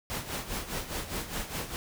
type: noise with tremolo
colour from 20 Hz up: pink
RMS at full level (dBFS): -33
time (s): 0.1-1.76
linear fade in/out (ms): 0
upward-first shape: sine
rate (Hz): 4.9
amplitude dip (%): 70
effects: none